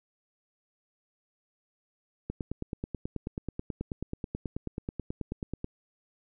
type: click train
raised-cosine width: 3 ms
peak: -20 dBFS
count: 32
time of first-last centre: 2.3-5.644 s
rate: 9.27 Hz
effects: none